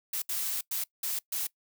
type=noise bursts at uneven times; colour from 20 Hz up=blue; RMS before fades=-32 dBFS; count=5; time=0.13-0.22 / 0.29-0.61 / 0.71-0.84 / 1.03-1.19 / 1.32-1.47 s; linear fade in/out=5 ms; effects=noise-tail reverb RT60 0.1 s tail -22 dB re dry